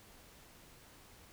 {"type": "silence", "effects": ["pink hiss -59 dBFS RMS until 1.32 s"]}